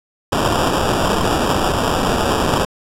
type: noise with sample-and-hold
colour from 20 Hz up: white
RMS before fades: -17 dBFS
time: 0.32-2.65 s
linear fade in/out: 5 ms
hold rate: 2100 Hz
effects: low-pass 11000 Hz 12 dB/octave